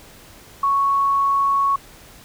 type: tone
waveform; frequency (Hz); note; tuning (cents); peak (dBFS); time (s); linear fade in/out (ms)
sine; 1108.7; C#6; 0; -15; 0.63-1.76; 5
effects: pink hiss -45 dBFS RMS until 2.24 s